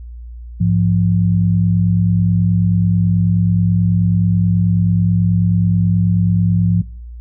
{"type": "tone pair together", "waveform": "sine", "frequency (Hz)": [103.61, 172.9], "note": ["G#2", "F3"], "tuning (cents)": [-4, -17], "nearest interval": "major sixth", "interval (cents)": 887, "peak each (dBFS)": [-14, -14], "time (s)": [0.6, 6.82], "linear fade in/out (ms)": 10, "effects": ["noise-tail reverb RT60 0.5 s tail -25 dB re dry", "added 59 Hz sine -29 dBFS peak until 7.2 s"]}